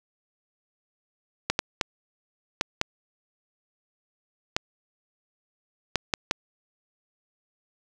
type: clicks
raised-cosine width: 0.2 ms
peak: -5 dBFS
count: 9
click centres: 1.5 / 1.591 / 1.812 / 2.611 / 2.814 / 4.565 / 5.957 / 6.138 / 6.311 s
effects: none